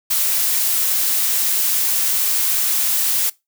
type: noise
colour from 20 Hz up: blue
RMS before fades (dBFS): -18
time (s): 0.1-3.3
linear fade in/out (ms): 10
effects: noise-tail reverb RT60 0.2 s tail -21 dB re dry